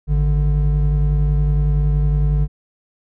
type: tone pair together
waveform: triangle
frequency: 52.55 / 146.83 Hz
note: G#1 / D3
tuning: +21 / 0 cents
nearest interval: octave + tritone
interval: 1779 cents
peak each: -13 / -16 dBFS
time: 0.07-2.48 s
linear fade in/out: 50 ms
effects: none